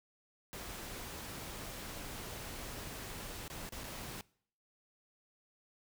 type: noise with dropouts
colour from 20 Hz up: pink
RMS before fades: -45 dBFS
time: 0.53-4.21 s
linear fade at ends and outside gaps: 0 ms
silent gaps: 3.479-3.5 / 3.691-3.723 / 3.836-3.84 s
effects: noise-tail reverb RT60 0.6 s tail -23 dB re dry